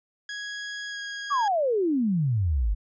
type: tone with pitch glide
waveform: sawtooth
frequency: 1661.2 to 1644 Hz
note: G#6 to G#6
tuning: 0 to -18 cents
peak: -29 dBFS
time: 0.29-1.48 s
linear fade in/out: 2 ms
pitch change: -18 cents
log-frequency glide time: 0.88-1 s
type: exponential sweep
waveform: sine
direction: down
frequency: 1204 to 46.25 Hz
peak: -21 dBFS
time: 1.3-2.75 s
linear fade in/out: 20 ms
effects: resampled to 16000 Hz